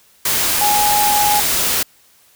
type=tone in noise; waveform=sine; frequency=830.6 Hz; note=G#5; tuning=in tune; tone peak=-14 dBFS; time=0.61-1.4 s; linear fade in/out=5 ms; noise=white; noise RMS=-17 dBFS; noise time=0.25-1.83 s; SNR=0 dB; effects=white hiss -52 dBFS RMS until 2.35 s